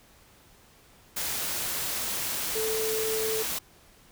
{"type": "tone in noise", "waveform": "sine", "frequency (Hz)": 440, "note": "A4", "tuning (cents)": 0, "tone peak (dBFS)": -28, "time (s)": [2.55, 3.43], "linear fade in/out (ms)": 10, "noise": "white", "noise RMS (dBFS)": -31, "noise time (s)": [1.16, 3.59], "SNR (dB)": 0, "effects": ["pink hiss -57 dBFS RMS until 4.11 s"]}